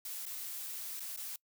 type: noise with dropouts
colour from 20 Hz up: blue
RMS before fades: -42 dBFS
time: 0.05-1.36 s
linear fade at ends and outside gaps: 2 ms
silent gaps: 0.255-0.263 / 0.997-1.003 / 1.163-1.173 s
effects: noise-tail reverb RT60 0.1 s tail -24 dB re dry